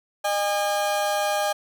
35% pulse tone pair together, 609 / 812.9 Hz, D#5 / G#5, -37 / -37 cents, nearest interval perfect fourth, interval 500 cents, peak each -23 dBFS, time 0.24-1.53 s, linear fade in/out 10 ms, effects none

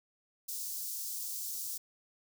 white high-pass noise, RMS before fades -39 dBFS, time 0.48-1.78 s, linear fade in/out 10 ms, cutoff 5000 Hz, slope 24 dB/octave, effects none

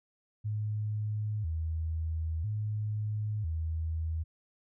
sine tone with vibrato, 92.5 Hz, F#2, in tune, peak -30 dBFS, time 0.44-4.24 s, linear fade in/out 20 ms, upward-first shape square, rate 0.5 Hz, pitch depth 240 cents each way, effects none

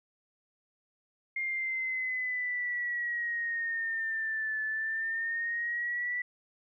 sine exponential two-way sweep, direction down then up, 2123 to 1739 to 1970 Hz, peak -30 dBFS, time 1.36-6.22 s, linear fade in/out 5 ms, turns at 4.62 s, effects none

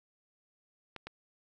clicks, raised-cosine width 0.3 ms, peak -26 dBFS, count 2, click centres 0.963 / 1.07 s, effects none

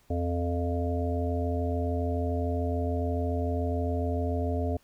harmonic tone with a mistuned harmonic, 87 Hz, F2, 6 cents flat, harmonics 1 / 3 / 5 / 7 / 8, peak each -28 / -33 / -35 / -36 / -37 dBFS, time 0.1-4.77 s, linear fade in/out 5 ms, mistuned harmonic 1, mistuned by -87 cents, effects pink hiss -64 dBFS RMS until 4.83 s

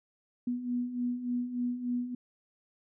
sine beating tone pair, 242.3 / 245.7 Hz, B3 / B3, -33 / -9 cents, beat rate 3.4 Hz, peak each -37 / -31 dBFS, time 0.47-2.15 s, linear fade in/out 5 ms, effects none

